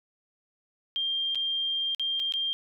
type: tone with dropouts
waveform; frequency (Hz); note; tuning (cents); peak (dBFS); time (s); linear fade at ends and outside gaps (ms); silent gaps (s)
sine; 3191; G7; +30; -26; 0.96-2.53; 0; 1.348-1.355 / 1.948-1.996 / 2.196-2.2 / 2.323-2.338
effects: none